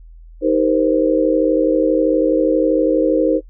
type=chord; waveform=sine; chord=C minor seventh; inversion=first; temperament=just; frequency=314 / 392.4 / 470.9 / 523.3 Hz; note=Eb4 / G4 / Bb4 / C5; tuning=+16 / +2 / +18 / 0 cents; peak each=-16 / -22 / -18 / -17 dBFS; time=0.41-3.41 s; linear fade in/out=50 ms; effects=noise-tail reverb RT60 0.1 s tail -22 dB re dry + added 41 Hz sine -37 dBFS peak until 3.49 s